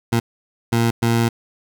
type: tone bursts at uneven times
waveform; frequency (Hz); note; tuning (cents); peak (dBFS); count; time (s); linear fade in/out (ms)
20% pulse; 116.3; A#2; -4; -10; 3; 0.12-0.2 / 0.72-0.91 / 1.02-1.29; 10
effects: none